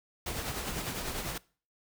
pink noise with tremolo, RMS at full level -34 dBFS, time 0.26-1.38 s, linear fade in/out 5 ms, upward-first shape triangle, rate 10 Hz, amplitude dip 50%, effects noise-tail reverb RT60 0.4 s tail -22 dB re dry

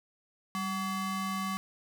square ring-modulated tone, 472.2 Hz, A#4, 22 cents sharp, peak -29 dBFS, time 0.55-1.57 s, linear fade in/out 0 ms, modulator 667 Hz, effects none

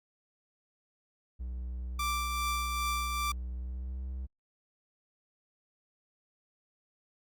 triangle tone with pitch glide, 61.74 to 64.59 Hz, B1 to C2, 0 to -22 cents, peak -33 dBFS, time 1.39-4.27 s, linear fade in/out 20 ms, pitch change +78 cents, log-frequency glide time 3.54-4.04 s
sawtooth tone with tremolo, 1174.7 Hz, D6, in tune, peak -26 dBFS, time 1.99-3.32 s, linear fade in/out 5 ms, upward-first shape triangle, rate 2.5 Hz, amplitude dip 40%
effects Opus 48 kbps

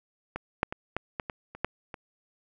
clicks, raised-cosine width 0.5 ms, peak -18 / -8 / -19 / -14 / -16 / -19 / -27 / -11 / -23 dBFS, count 9, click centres 0.36 / 0.631 / 0.725 / 0.966 / 1.198 / 1.298 / 1.55 / 1.646 / 1.942 s, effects none

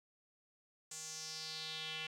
square tone with band-pass filter sweep, 157.7 Hz, D#3, 24 cents sharp, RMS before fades -45 dBFS, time 0.91-2.07 s, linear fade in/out 5 ms, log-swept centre 7400 to 2800 Hz, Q 3.6, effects none

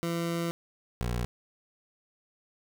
20% pulse tone pair in turn, 168.9 / 59.89 Hz, E3 / A#1, +42 / +47 cents, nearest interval octave + tritone, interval 1795 cents, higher first, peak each -24 dBFS, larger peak neither, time 0.03-0.51 / 1.01-1.25 s, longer first, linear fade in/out 0 ms, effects none

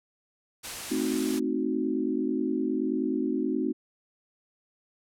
white noise, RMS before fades -36 dBFS, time 0.63-1.4 s, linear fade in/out 20 ms
sine chord, A diminished seventh, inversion none, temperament equal, 220 / 261.6 / 311.1 / 370 Hz, A3 / C4 / Eb4 / Gb4, 0 / 0 / 0 / 0 cents, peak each -33 / -29 / -30 / -32 dBFS, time 0.9-3.73 s, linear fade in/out 20 ms
effects low-pass 11000 Hz 12 dB/octave

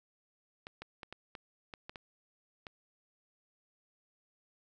clicks, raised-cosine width 0.3 ms, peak -28 dBFS, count 9, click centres 0.669 / 0.82 / 1.032 / 1.126 / 1.352 / 1.738 / 1.895 / 1.958 / 2.668 s, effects none

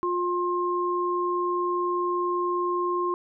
sine tone pair together, 354.3 / 1062.5 Hz, F4 / C6, +25 / +26 cents, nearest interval octave + perfect fifth, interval 1901 cents, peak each -26 dBFS, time 0.03-3.14 s, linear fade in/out 0 ms, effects none

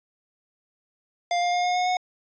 square tone with pitch steps, 700 / 706.1 / 712.2 / 718.4 / 724.7 / 731 Hz, F5 / F5 / F5 / F5 / F#5 / F#5, +4 / +19 / +34 / +49 / -36 / -21 cents, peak -22 dBFS, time 1.31-1.97 s, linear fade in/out 2 ms, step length 110 ms, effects resampled to 16000 Hz

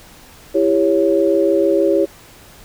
sine chord, C# diminished, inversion first, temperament just, 332.6 / 399.1 / 554.4 Hz, E4 / G4 / C#5, +16 / +31 / 0 cents, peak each -16 dBFS, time 0.54-2.06 s, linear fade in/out 20 ms, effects pink hiss -43 dBFS RMS until 2.64 s

